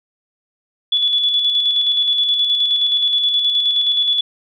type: tone with tremolo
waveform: sine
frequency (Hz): 3429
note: A7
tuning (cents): -45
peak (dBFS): -12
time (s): 0.92-4.21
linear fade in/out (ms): 5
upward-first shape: square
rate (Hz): 9.5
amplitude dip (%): 35
effects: none